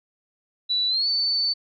sine tone with pitch glide, 3951 to 4512 Hz, B7 to C#8, 0 to +30 cents, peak -20 dBFS, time 0.69-1.54 s, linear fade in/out 20 ms, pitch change +230 cents, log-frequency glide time 0.88-1.08 s, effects none

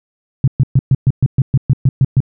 sine tone bursts, 131.7 Hz, C3, 12 cents sharp, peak -6 dBFS, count 12, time 0.44-2.204 s, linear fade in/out 2 ms, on 37 ms, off 120 ms, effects none

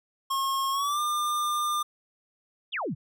square tone with pitch glide, 1082 to 1200.6 Hz, C#6 to D6, -42 to +38 cents, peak -26 dBFS, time 0.3-1.83 s, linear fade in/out 10 ms, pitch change +180 cents, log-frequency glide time 0.71-1 s
sine exponential sweep, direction down, 3794 to 113.5 Hz, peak -28 dBFS, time 2.72-2.95 s, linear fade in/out 20 ms
effects none

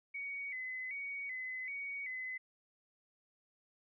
sine tone with vibrato, 2133 Hz, C7, 33 cents sharp, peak -39 dBFS, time 0.14-2.38 s, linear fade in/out 10 ms, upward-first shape square, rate 1.3 Hz, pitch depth 87 cents each way, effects none

